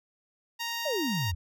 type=tone; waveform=10% pulse; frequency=932.3 Hz; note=A#5; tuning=in tune; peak=-23 dBFS; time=0.59-1.32 s; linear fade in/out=20 ms
type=exponential sweep; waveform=sine; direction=down; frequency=653 to 77.78 Hz; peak=-28 dBFS; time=0.85-1.35 s; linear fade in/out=10 ms
effects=none